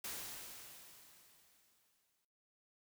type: noise with exponential decay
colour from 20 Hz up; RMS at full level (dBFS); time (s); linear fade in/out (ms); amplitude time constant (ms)
white; -43; 0.04-2.25; 5; 480
effects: noise-tail reverb RT60 0.4 s tail -18 dB re dry